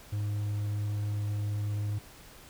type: tone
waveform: triangle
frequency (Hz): 103.8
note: G#2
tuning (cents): 0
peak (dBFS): -27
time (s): 0.12-1.99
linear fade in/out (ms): 10
effects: pink hiss -52 dBFS RMS until 2.49 s